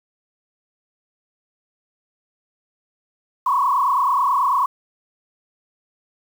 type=tone with frequency modulation; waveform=sine; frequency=1056 Hz; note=C6; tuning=16 cents sharp; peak=-15 dBFS; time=3.46-4.66 s; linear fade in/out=5 ms; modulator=29.2 Hz; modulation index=2.9; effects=7-bit